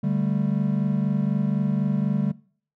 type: chord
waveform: triangle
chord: D suspended fourth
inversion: none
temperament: equal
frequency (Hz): 146.83 / 196 / 220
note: D3 / G3 / A3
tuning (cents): 0 / 0 / 0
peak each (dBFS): -23 / -22 / -26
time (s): 0.03-2.32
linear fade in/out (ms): 10
effects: noise-tail reverb RT60 0.5 s tail -23 dB re dry